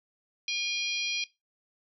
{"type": "harmonic tone with a mistuned harmonic", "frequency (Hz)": 809, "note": "G#5", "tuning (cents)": -46, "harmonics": [3, 4, 5, 6, 7], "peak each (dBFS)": [-32, -34, -36, -38, -39], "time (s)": [0.48, 1.24], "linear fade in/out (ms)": 2, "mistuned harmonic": 5, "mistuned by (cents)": 41, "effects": ["noise-tail reverb RT60 0.2 s tail -18 dB re dry"]}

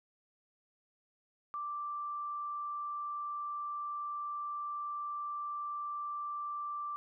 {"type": "tone", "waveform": "sine", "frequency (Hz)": 1174.7, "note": "D6", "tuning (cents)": 0, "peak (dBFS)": -36, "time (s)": [1.54, 6.96], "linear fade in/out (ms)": 0, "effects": []}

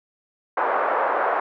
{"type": "band-pass noise", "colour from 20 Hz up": "pink", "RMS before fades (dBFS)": -22, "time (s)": [0.57, 1.4], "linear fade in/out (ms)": 5, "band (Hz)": [520, 1400], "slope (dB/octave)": 24, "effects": []}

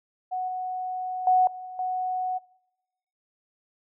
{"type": "tone with level steps", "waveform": "sine", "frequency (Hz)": 739, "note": "F#5", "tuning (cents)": -2, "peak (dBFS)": [-26, -28, -16, -36, -25], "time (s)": [0.31, 2.39], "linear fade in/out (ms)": 20, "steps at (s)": [0.48, 1.27, 1.47, 1.79], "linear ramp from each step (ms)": 2, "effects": ["noise-tail reverb RT60 0.9 s tail -21 dB re dry"]}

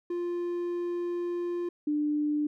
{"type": "tone pair in turn", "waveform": ["triangle", "sine"], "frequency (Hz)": [349.2, 297.6], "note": ["F4", "D4"], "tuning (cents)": [0, 23], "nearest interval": "minor third", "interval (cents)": 277, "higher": "first", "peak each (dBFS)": [-27, -25], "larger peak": "second", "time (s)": [[0.1, 1.69], [1.87, 2.47]], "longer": "first", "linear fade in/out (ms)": 5, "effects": []}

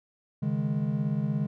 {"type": "chord", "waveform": "triangle", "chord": "C# suspended second", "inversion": "none", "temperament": "equal", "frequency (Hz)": [138.59, 155.56, 207.7], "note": ["C#3", "D#3", "G#3"], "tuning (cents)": [0, 0, 0], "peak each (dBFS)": -28, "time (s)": [0.42, 1.47], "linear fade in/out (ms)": 10, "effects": []}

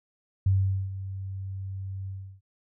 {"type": "tone with ADSR envelope", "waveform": "sine", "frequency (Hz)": 96.2, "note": "G2", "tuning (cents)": -32, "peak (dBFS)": -18, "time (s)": [0.46, 2.41], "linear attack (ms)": 5, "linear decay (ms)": 430, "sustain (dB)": -14, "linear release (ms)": 330, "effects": []}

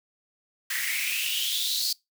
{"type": "noise with high-pass filter sweep", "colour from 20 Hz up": "white", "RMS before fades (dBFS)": -28, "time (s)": [0.7, 1.93], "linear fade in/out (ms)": 5, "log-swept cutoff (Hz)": [1800, 4600], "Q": 6.6, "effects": ["noise-tail reverb RT60 0.2 s tail -24 dB re dry"]}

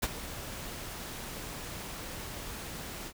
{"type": "noise with ADSR envelope", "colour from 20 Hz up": "pink", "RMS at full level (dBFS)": -28, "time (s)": [0.02, 3.13], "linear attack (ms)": 14, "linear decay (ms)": 37, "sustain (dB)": -13, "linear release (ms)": 61, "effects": []}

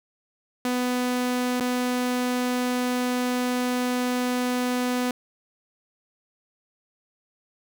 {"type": "tone with dropouts", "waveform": "sawtooth", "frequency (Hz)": 248.7, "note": "B3", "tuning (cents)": 12, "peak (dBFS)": -19, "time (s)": [0.65, 5.11], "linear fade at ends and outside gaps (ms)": 2, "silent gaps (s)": [1.599, 1.606], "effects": []}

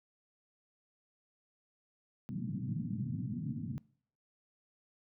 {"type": "band-pass noise", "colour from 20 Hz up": "pink", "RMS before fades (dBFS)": -38, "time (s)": [2.29, 3.78], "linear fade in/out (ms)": 0, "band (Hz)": [110, 250], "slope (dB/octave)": 48, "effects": ["noise-tail reverb RT60 0.6 s tail -24 dB re dry"]}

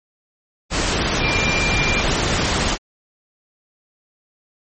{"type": "tone in noise", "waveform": "sine", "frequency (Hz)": 2380, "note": "D7", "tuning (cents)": 22, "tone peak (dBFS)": -20, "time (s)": [1.19, 2.04], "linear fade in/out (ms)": 50, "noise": "pink", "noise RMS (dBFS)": -19, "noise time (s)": [0.7, 2.78], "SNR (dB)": -4, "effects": ["MP3 32 kbps"]}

